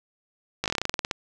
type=slowing click train; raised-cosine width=0.2 ms; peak=-8 dBFS; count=14; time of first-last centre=0.64-1.112 s; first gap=18 ms; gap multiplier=1.11; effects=none